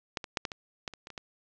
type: clicks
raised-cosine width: 0.2 ms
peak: -14 / -21 / -11 / -15 / -21 / -17 / -26 / -26 / -28 / -21 dBFS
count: 10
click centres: 0.172 / 0.242 / 0.372 / 0.452 / 0.518 / 0.878 / 0.937 / 1.071 / 1.103 / 1.178 s
effects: resampled to 16000 Hz + 8-bit